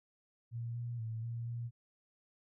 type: tone with pitch steps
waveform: sine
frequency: 117.2 / 119.3 / 112.3 / 117 / 118.3 Hz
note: A#2 / A#2 / A2 / A#2 / A#2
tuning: +10 / +41 / +36 / +7 / +26 cents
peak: -37 dBFS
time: 0.51-1.71 s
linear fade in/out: 50 ms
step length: 240 ms
effects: none